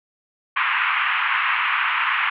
pink band-pass noise, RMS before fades -21 dBFS, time 0.56-2.3 s, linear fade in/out 10 ms, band 1000 to 2800 Hz, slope 48 dB/octave, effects none

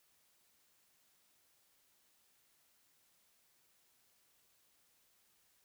silence, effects white hiss -73 dBFS RMS until 5.64 s

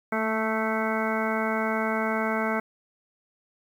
harmonic tone with a mistuned harmonic, 220 Hz, A3, in tune, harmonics 1 / 2 / 3 / 4 / 5 / 6 / 7 / 9 / 10, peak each -29 / -32 / -31 / -33 / -36 / -33 / -33 / -37 / -36 dBFS, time 0.12-2.6 s, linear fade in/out 5 ms, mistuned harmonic 1, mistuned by +18 cents, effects 9-bit

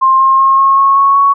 sine tone with pitch steps, 1058 / 1067.2 / 1076.5 / 1085.9 / 1095.3 / 1104.8 / 1114.5 Hz, C6 / C6 / C6 / C#6 / C#6 / C#6 / C#6, +19 / +34 / +49 / -36 / -21 / -6 / +9 cents, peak -5 dBFS, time 0.01-1.34 s, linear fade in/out 20 ms, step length 190 ms, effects none

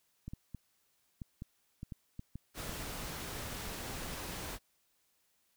clicks, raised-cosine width 5 ms, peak -30 dBFS, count 10, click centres 0.28 / 0.335 / 0.547 / 1.218 / 1.421 / 1.831 / 1.922 / 2.194 / 2.356 / 2.694 s
pink noise, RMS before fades -42 dBFS, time 2.54-4.59 s, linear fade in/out 50 ms
effects white hiss -75 dBFS RMS until 5.56 s

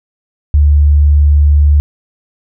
sine tone, 73.2 Hz, D2, 5 cents flat, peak -4 dBFS, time 0.54-1.8 s, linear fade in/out 0 ms, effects none

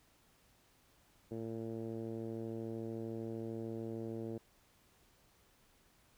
10% pulse tone with low-pass filter, 113.2 Hz, A2, 50 cents sharp, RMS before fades -42 dBFS, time 1.31-4.38 s, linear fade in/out 5 ms, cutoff 410 Hz, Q 1.5, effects pink hiss -69 dBFS RMS until 6.17 s

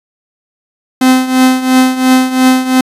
45% pulse tone with tremolo, 257.8 Hz, C4, 26 cents flat, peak -3 dBFS, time 1.01-2.81 s, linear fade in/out 5 ms, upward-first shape triangle, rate 2.9 Hz, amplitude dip 80%, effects resampled to 32000 Hz

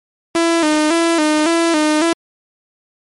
sawtooth tone with vibrato, 319.4 Hz, D#4, 45 cents sharp, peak -8 dBFS, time 0.35-2.13 s, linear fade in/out 2 ms, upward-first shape square, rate 1.8 Hz, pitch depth 79 cents each way, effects MP3 48 kbps

